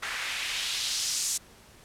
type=noise with band-pass filter sweep; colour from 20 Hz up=white; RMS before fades=-31 dBFS; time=0.02-1.38 s; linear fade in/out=10 ms; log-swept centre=1600 to 7500 Hz; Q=1.6; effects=pink hiss -54 dBFS RMS until 1.84 s + low-pass 12000 Hz 12 dB/octave